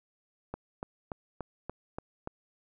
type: click train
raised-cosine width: 1 ms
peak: -22 dBFS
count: 7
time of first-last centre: 0.54-2.274 s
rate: 3.46 Hz
effects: none